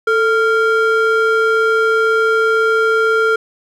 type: ring-modulated tone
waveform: triangle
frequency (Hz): 916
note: A#5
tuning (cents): -31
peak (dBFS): -6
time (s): 0.07-3.36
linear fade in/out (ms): 5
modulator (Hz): 473
effects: none